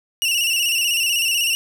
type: tone with vibrato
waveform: sawtooth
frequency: 2794 Hz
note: F7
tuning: in tune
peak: -14 dBFS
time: 0.22-1.55 s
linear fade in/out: 0 ms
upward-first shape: square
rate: 16 Hz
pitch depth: 53 cents each way
effects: none